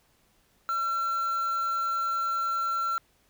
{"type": "tone with quantisation", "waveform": "triangle", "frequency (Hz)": 1355, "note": "E6", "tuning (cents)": 47, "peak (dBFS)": -24, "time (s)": [0.69, 2.98], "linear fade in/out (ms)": 0, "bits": 7, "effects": ["pink hiss -66 dBFS RMS until 3.29 s"]}